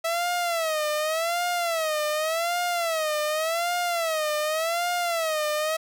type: tone with vibrato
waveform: sawtooth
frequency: 653 Hz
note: E5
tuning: 17 cents flat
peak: -20 dBFS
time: 0.04-5.77 s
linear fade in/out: 10 ms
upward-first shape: sine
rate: 0.87 Hz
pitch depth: 140 cents each way
effects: none